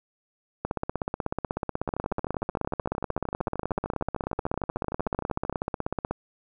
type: two click trains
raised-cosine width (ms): 1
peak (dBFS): -13 / -17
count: 90 / 49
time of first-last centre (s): 0.65-6.11 / 1.89-5.526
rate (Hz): 16.3 / 13.2
effects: none